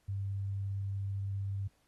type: tone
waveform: sine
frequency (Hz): 98.6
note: G2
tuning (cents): +11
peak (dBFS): -33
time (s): 0.08-1.68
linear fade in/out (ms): 10
effects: pink hiss -73 dBFS RMS until 1.87 s + AAC 32 kbps